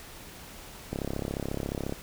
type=click train; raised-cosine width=2 ms; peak=-18 dBFS; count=35; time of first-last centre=0.93-1.924 s; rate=34.2 Hz; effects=pink hiss -46 dBFS RMS until 2.02 s